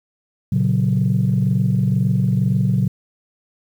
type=chord; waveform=sine; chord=F# major; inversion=first; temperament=equal; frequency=116.54 / 138.59 / 185 Hz; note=A#2 / C#3 / F#3; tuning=0 / 0 / 0 cents; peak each=-18 dBFS; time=0.52-2.88 s; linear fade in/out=5 ms; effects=tanh soft clip ceiling -8 dBFS + 8-bit